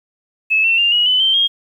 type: tone with pitch steps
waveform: sine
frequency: 2598 / 2696 / 2797 / 2903 / 3012 / 3125 / 3243 Hz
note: E7 / E7 / F7 / F#7 / F#7 / G7 / G#7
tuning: -26 / +38 / +2 / -34 / +30 / -6 / -42 cents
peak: -11 dBFS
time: 0.5-1.48 s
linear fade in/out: 20 ms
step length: 140 ms
effects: 8-bit